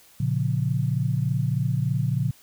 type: chord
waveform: sine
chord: Bb minor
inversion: none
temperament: just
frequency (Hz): 116.54 / 139.85 / 174.81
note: Bb2 / Db3 / F3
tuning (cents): 0 / +16 / +2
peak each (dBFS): -25 / -24 / -29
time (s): 0.2-2.31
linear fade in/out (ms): 5
effects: white hiss -54 dBFS RMS until 2.42 s